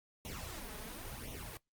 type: noise with flanger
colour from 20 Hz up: pink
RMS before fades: -45 dBFS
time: 0.25-1.57 s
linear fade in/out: 0 ms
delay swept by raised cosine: 0.31 to 4.81 ms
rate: 0.95 Hz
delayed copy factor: +0.75
effects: noise-tail reverb RT60 0.1 s tail -18 dB re dry + Opus 48 kbps